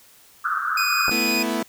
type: band-pass noise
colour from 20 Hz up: pink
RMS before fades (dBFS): -24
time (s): 0.44-1.11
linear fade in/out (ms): 10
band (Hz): 1200 to 1500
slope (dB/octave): 96
type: tone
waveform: 25% pulse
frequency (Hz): 2484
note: D#7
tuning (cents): -3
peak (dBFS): -17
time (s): 0.77-1.43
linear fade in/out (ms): 5
type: clicks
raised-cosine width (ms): 1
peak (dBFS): -14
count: 2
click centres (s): 1.082 / 1.094
type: chord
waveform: sawtooth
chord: A suspended second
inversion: none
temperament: equal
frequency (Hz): 220 / 246.9 / 329.6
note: A3 / B3 / E4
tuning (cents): 0 / 0 / 0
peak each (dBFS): -23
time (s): 1.11-1.63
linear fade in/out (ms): 5
effects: white hiss -52 dBFS RMS until 1.68 s